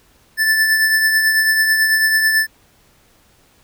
square tone with tremolo, 1758 Hz, A6, 2 cents flat, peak -11 dBFS, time 0.37-2.47 s, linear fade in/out 50 ms, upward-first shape triangle, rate 9.1 Hz, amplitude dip 45%, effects pink hiss -54 dBFS RMS until 3.63 s

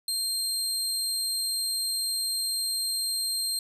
25% pulse tone, 4186 Hz, C8, in tune, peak -22 dBFS, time 0.08-3.59 s, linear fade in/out 2 ms, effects none

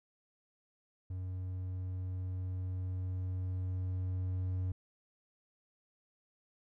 triangle tone with level ramp, 92.3 Hz, F#2, 4 cents flat, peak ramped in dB -35 to -30 dBFS, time 1.1-4.72 s, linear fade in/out 5 ms, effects none

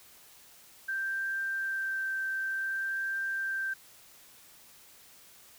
sine tone with vibrato, 1568 Hz, G6, in tune, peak -30 dBFS, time 0.88-3.74 s, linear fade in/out 10 ms, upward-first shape sine, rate 0.55 Hz, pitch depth 9 cents each way, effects white hiss -56 dBFS RMS until 5.58 s

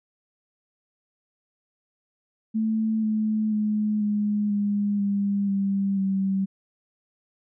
sine tone with pitch steps, 220 / 216 / 212 / 208.1 / 204.3 / 200.6 / 196.91 / 193.3 Hz, A3 / A3 / G#3 / G#3 / G#3 / G3 / G3 / G3, 0 / -32 / +36 / +4 / -28 / +40 / +8 / -24 cents, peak -21 dBFS, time 2.54-6.46 s, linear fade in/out 20 ms, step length 490 ms, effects none

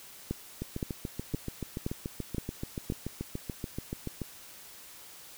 two click trains, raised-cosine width 3 ms, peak -21 / -18 dBFS, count 26 / 6, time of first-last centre 0.62-4.217 / 0.31-2.901 s, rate 6.95 / 1.93 Hz, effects white hiss -50 dBFS RMS until 5.37 s

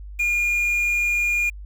triangle tone with quantisation, 2422 Hz, D#7, 47 cents flat, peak -17 dBFS, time 0.19-1.5 s, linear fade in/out 10 ms, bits 7, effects added 50 Hz sine -34 dBFS peak until 1.65 s

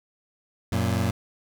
25% pulse tone pair together, 92.4 / 116.42 Hz, F#2 / A#2, -2 / -2 cents, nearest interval major third, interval 400 cents, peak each -21 / -22 dBFS, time 0.72-1.11 s, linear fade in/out 5 ms, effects none

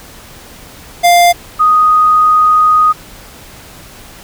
square / sine tone pair in turn, 698.5 / 1244.6 Hz, F5 / D#6, 0 / 0 cents, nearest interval minor seventh, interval 1000 cents, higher second, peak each -5 dBFS, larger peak neither, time 1.03-1.33 / 1.59-2.93 s, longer second, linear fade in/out 20 ms, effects pink hiss -35 dBFS RMS until 4.23 s

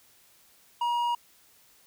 triangle tone with hard clipping, 954 Hz, A#5, 40 cents sharp, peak -26 dBFS, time 0.81-1.15 s, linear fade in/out 5 ms, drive 9 dB, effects white hiss -60 dBFS RMS until 1.86 s

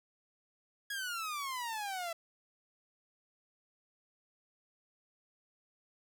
sawtooth exponential sweep, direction down, 1672 to 659.3 Hz, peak -33 dBFS, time 0.9-2.13 s, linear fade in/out 5 ms, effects none

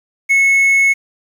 triangle tone, 2193 Hz, C#7, 19 cents flat, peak -7 dBFS, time 0.29-0.94 s, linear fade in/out 20 ms, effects 7-bit

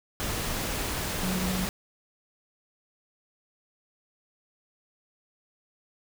sine tone in noise, 184.7 Hz, F#3, 3 cents flat, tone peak -28 dBFS, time 1.23-1.65 s, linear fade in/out 0 ms, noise pink, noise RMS -31 dBFS, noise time 0.2-1.69 s, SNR 0 dB, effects none

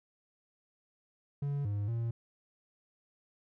triangle tone with pitch steps, 142.2 / 102.3 / 116.1 Hz, C#3 / G#2 / A#2, +45 / -26 / -7 cents, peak -29 dBFS, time 1.42-2.11 s, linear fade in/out 5 ms, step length 230 ms, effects none

